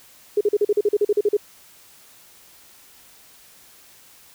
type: tone bursts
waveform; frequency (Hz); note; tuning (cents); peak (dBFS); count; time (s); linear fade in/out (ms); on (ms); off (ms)
sine; 413.9; G#4; -6; -14; 13; 0.37-1.369; 5; 39; 41
effects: white hiss -50 dBFS RMS until 4.34 s